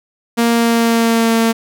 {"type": "tone with pitch glide", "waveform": "sawtooth", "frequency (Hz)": [233.4, 227.4], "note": ["A#3", "A#3"], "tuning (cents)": [2, -43], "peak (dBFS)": -7, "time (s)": [0.37, 1.53], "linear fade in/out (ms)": 20, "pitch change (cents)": -45, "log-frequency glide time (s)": [0.5, 1.34], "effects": []}